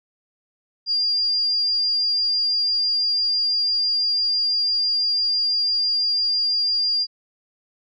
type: tone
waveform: sine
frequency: 4802 Hz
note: D8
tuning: 38 cents sharp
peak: -18 dBFS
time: 0.86-7.07 s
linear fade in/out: 50 ms
effects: none